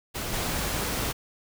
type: noise with level steps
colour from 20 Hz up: pink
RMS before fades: -32 / -29 dBFS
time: 0.14-1.13 s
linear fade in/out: 20 ms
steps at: 0.32 s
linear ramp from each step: 20 ms
effects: none